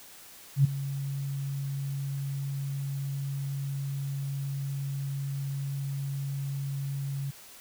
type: tone with ADSR envelope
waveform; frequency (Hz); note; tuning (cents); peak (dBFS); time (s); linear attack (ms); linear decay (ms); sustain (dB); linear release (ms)
sine; 138.59; C#3; 0; -15; 0.56-7.31; 85; 11; -15; 10
effects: white hiss -50 dBFS RMS until 7.6 s